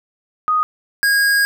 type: tone pair in turn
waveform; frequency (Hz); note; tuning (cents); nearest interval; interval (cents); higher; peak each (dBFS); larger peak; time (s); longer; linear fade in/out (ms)
sine / square; 1244.5 / 1635.5; D#6 / G#6; 0 / -27; perfect fourth; 473; second; -13; neither; 0.48-0.63 / 1.03-1.45; second; 0
effects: none